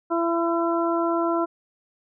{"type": "harmonic tone", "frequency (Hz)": 336.5, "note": "E4", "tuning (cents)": 36, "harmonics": [1, 2, 3, 4], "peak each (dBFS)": [-23, -26, -28, -29], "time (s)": [0.1, 1.46], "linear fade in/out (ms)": 20, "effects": []}